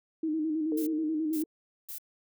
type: tone with vibrato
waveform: sine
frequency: 312.8 Hz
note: D#4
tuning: 9 cents sharp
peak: -27 dBFS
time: 0.23-1.44 s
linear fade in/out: 5 ms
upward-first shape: square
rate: 9.3 Hz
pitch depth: 46 cents each way
type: tone with exponential decay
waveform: sine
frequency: 451.5 Hz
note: A4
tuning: 45 cents sharp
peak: -31 dBFS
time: 0.72-1.46 s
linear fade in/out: 1 ms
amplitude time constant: 160 ms
type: noise bursts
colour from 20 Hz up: violet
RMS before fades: -40 dBFS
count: 3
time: 0.77-1.984 s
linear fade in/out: 5 ms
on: 98 ms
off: 460 ms
effects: none